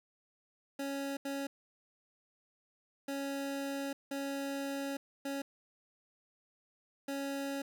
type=tone bursts at uneven times; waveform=25% pulse; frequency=277.2 Hz; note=C#4; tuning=in tune; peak=-32 dBFS; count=6; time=0.79-1.17 / 1.25-1.47 / 3.08-3.93 / 4.11-4.97 / 5.25-5.42 / 7.08-7.62 s; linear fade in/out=5 ms; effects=none